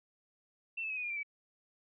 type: tone with pitch steps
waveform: sine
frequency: 2688 / 2618 / 2549 / 2482 / 2417 / 2354 / 2292 Hz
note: E7 / E7 / D#7 / D#7 / D7 / D7 / D7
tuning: +33 / -13 / +41 / -5 / +49 / +3 / -43 cents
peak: -35 dBFS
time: 0.77-1.232 s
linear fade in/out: 10 ms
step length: 66 ms
effects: none